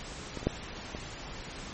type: clicks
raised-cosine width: 2 ms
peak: -23 / -27 / -11 / -24 dBFS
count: 4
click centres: 0.373 / 0.43 / 0.47 / 0.949 s
effects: pink hiss -42 dBFS RMS until 1.73 s + MP3 32 kbps